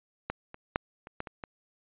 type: clicks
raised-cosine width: 0.5 ms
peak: -16 / -28 / -10 / -29 / -19 / -25 / -23 dBFS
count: 7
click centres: 0.3 / 0.544 / 0.759 / 1.071 / 1.204 / 1.272 / 1.438 s
effects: resampled to 8000 Hz